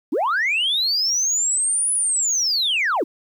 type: linear two-way sweep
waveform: sine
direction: up then down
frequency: 233.1 to 10020 to 233.1 Hz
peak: -16 dBFS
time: 0.12-3.04 s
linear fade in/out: 10 ms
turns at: 1.93 s
effects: tanh soft clip ceiling -15 dBFS + 9-bit